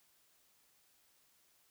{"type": "silence", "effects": ["white hiss -71 dBFS RMS until 1.7 s"]}